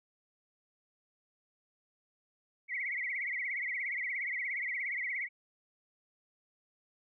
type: tone with vibrato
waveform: sine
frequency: 2093 Hz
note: C7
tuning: in tune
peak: -33 dBFS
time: 2.68-5.29 s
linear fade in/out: 50 ms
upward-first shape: triangle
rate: 17 Hz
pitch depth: 170 cents each way
effects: none